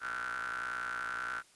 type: ring-modulated tone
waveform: 35% pulse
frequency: 61.5 Hz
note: B1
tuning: 7 cents flat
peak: -31 dBFS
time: 0-1.43 s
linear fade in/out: 50 ms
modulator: 1440 Hz
effects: white hiss -63 dBFS RMS until 1.55 s + resampled to 24000 Hz